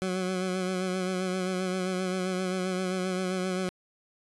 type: tone with vibrato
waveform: 20% pulse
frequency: 185 Hz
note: F#3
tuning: in tune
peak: -23 dBFS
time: 0.02-3.69 s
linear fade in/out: 0 ms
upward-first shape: sine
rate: 7.6 Hz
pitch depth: 33 cents each way
effects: resampled to 24000 Hz